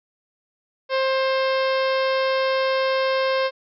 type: harmonic tone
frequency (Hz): 529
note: C5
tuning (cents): +19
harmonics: 1 / 2 / 3 / 4 / 5 / 6 / 7 / 8 / 9 / 10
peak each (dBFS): -20 / -26 / -30 / -32 / -34 / -36 / -37 / -38 / -39 / -40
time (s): 0.89-3.51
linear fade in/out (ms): 50
effects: none